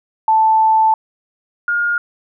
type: tone pair in turn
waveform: sine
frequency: 880 / 1420.9 Hz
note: A5 / F6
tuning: 0 / +29 cents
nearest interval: minor sixth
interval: 829 cents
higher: second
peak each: -9 / -14 dBFS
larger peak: first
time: 0.28-0.94 / 1.68-1.98 s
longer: first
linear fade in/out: 2 ms
effects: none